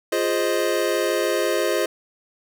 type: chord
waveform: square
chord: F minor seventh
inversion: none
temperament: equal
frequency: 349.2 / 415.3 / 523.3 / 622.3 Hz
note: F4 / Ab4 / C5 / Eb5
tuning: 0 / 0 / 0 / 0 cents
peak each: -26 dBFS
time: 0.12-1.86 s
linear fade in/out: 5 ms
effects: none